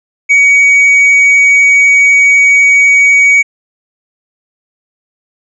sine tone with tanh clipping, 2254 Hz, C#7, 28 cents sharp, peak -4 dBFS, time 0.29-3.43 s, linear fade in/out 20 ms, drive 3 dB, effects resampled to 22050 Hz

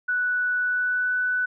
sine tone with pitch glide, 1480 to 1492.9 Hz, F#6 to F#6, 0 to +15 cents, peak -21 dBFS, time 0.08-1.46 s, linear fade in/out 10 ms, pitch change +15 cents, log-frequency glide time 0.58-1.14 s, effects none

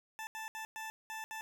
20% pulse tone bursts at uneven times, 880 Hz, A5, in tune, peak -36 dBFS, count 6, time 0.19-0.27 / 0.35-0.48 / 0.55-0.65 / 0.76-0.9 / 1.1-1.24 / 1.31-1.41 s, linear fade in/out 0 ms, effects none

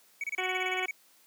triangle tone bursts, 2256 Hz, C#7, 30 cents sharp, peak -29 dBFS, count 13, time 0.21-0.91 s, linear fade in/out 2 ms, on 28 ms, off 28 ms
harmonic tone, 370 Hz, F#4, in tune, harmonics 1 / 2 / 3 / 4 / 5 / 6 / 7 / 8 / 9, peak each -36 / -36 / -41 / -40 / -39 / -41 / -41 / -40 / -47 dBFS, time 0.38-0.86 s, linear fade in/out 5 ms
effects white hiss -62 dBFS RMS until 1.26 s + high-pass 200 Hz 12 dB/octave

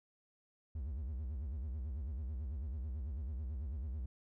triangle tone with vibrato, 69.3 Hz, C#2, in tune, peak -36 dBFS, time 0.75-4.06 s, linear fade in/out 5 ms, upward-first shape sine, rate 9.1 Hz, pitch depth 260 cents each way, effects none

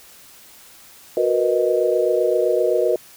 sine chord, B major seventh, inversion second, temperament equal with one note detuned, 366 / 466.2 / 493.9 / 622.3 Hz, F#4 / A#4 / B4 / D#5, -19 / 0 / 0 / 0 cents, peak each -21 dBFS, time 1.17-2.96 s, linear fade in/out 2 ms, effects white hiss -46 dBFS RMS until 3.16 s

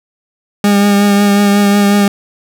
40% pulse tone with vibrato, 202.7 Hz, G#3, 42 cents flat, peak -6 dBFS, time 0.64-2.08 s, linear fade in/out 2 ms, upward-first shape triangle, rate 5.5 Hz, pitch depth 23 cents each way, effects none

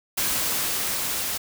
white noise with level ramp, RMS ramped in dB -24 to -28 dBFS, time 0.17-1.38 s, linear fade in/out 10 ms, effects none

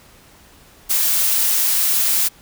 blue noise, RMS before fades -17 dBFS, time 0.89-2.29 s, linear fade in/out 20 ms, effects pink hiss -48 dBFS RMS until 2.41 s

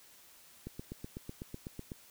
click train, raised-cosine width 3 ms, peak -28 dBFS, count 11, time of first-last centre 0.67-1.918 s, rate 8.01 Hz, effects white hiss -59 dBFS RMS until 2.1 s

